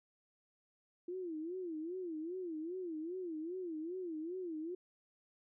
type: tone with vibrato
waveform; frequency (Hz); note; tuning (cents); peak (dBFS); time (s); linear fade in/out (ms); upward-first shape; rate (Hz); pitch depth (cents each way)
sine; 340; F4; -46; -39; 1.08-4.75; 5; sine; 2.5; 170
effects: none